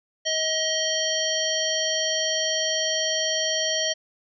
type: harmonic tone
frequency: 632 Hz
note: D#5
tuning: 27 cents sharp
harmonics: 1 / 3 / 5 / 7 / 9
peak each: -28 / -31 / -27 / -30 / -28 dBFS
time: 0.25-3.94 s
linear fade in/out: 20 ms
effects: none